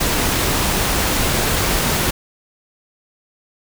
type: noise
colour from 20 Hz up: pink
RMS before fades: -18 dBFS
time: 0-2.11 s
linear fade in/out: 10 ms
effects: none